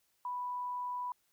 sine tone, 987.8 Hz, B5, in tune, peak -35 dBFS, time 0.25-1.12 s, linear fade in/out 2 ms, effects white hiss -75 dBFS RMS until 1.32 s

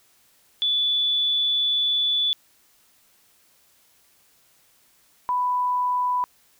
sine tone pair in turn, 3461 / 992.2 Hz, A7 / B5, -29 / +8 cents, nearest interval octave + minor seventh, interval 2163 cents, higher first, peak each -19 / -20 dBFS, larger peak first, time 0.62-2.33 / 5.29-6.24 s, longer first, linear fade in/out 0 ms, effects white hiss -60 dBFS RMS until 6.59 s

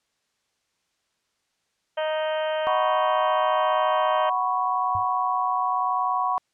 harmonic tone, 311.1 Hz, D#4, in tune, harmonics 2 / 3 / 4 / 5 / 6 / 7 / 8 / 9 / 10, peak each -24 / -32 / -38 / -36 / -39 / -46 / -44 / -44 / -38 dBFS, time 1.97-4.3 s, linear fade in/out 10 ms
sine chord, F# suspended fourth, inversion none, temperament equal, 740 / 987.8 / 1108.7 Hz, F#5 / B5 / C#6, 0 / 0 / 0 cents, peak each -26 / -26 / -25 dBFS, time 2.67-6.38 s, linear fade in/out 0 ms
sine tone with exponential decay, 98 Hz, G2, in tune, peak -28 dBFS, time 4.95-5.08 s, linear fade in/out 0 ms, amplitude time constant 28 ms
effects white hiss -73 dBFS RMS until 6.53 s + low-pass 7000 Hz 12 dB/octave

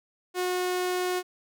sawtooth tone, 363 Hz, F#4, 33 cents flat, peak -22 dBFS, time 0.34-1.23 s, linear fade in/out 50 ms, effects none

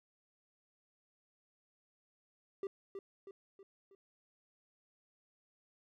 triangle tone with echo, 392 Hz, G4, in tune, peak -34 dBFS, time 2.63-2.67 s, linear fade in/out 2 ms, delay 320 ms, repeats 4, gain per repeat -6 dB, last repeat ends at 3.95 s, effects none

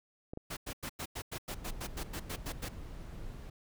clicks, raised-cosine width 2 ms, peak -27 dBFS, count 2, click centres 0.335 / 0.374 s
pink noise bursts, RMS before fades -40 dBFS, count 14, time 0.5-2.688 s, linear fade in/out 10 ms, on 69 ms, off 94 ms
brown noise, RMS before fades -44 dBFS, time 1.53-3.5 s, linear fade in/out 5 ms
effects none

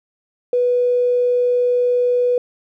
triangle tone with tanh clipping, 491.5 Hz, B4, 8 cents flat, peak -13 dBFS, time 0.53-2.38 s, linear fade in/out 2 ms, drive 3 dB, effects none

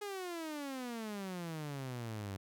sawtooth exponential sweep, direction down, 420 to 94.7 Hz, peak -36 dBFS, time 0.01-2.37 s, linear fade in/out 10 ms, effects none

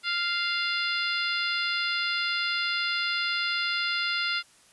harmonic tone, 697 Hz, F5, 4 cents flat, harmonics 2 / 3 / 4 / 5 / 6 / 7, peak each -30 / -32 / -33 / -34 / -35 / -35 dBFS, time 0.03-4.43 s, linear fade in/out 50 ms, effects white hiss -58 dBFS RMS until 4.72 s + resampled to 24000 Hz

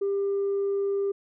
sine tone, 397.5 Hz, G4, 24 cents sharp, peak -22 dBFS, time 0.01-1.12 s, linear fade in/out 10 ms, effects tanh soft clip ceiling -21 dBFS

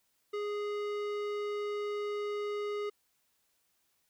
sine tone with tanh clipping, 414.2 Hz, G#4, 5 cents flat, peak -35 dBFS, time 0.33-2.9 s, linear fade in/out 10 ms, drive 17 dB, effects white hiss -75 dBFS RMS until 4.09 s

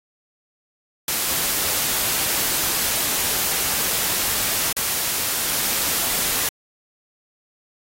white noise with dropouts, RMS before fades -22 dBFS, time 1.08-6.49 s, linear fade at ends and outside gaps 2 ms, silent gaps 4.727-4.766 s, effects AAC 48 kbps

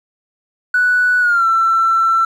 triangle tone with pitch glide, 1480 to 1341.6 Hz, F#6 to E6, 0 to +30 cents, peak -7 dBFS, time 0.74-2.25 s, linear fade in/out 5 ms, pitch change -170 cents, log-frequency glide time 1.2-1.46 s, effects tanh soft clip ceiling -8 dBFS

